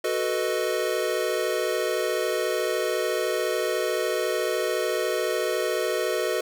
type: chord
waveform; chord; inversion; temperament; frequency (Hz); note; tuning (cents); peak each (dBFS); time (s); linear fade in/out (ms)
square; B dominant seventh; second; equal; 370 / 440 / 493.9 / 622.3; F#4 / A4 / B4 / D#5; 0 / 0 / 0 / 0; -30; 0.04-6.41; 5
effects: none